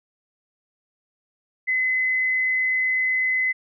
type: tone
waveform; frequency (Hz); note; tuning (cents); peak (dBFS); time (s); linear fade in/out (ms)
sine; 2032; B6; +49; -19; 1.67-3.53; 20
effects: none